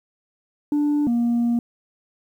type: tone pair in turn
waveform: sine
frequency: 293.7 / 236.7 Hz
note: D4 / A#3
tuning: 0 / +27 cents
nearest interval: major third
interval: 373 cents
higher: first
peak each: -15 dBFS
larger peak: neither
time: 0.72-1.07 / 1.07-1.59 s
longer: second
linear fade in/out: 2 ms
effects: tanh soft clip ceiling -16 dBFS + 9-bit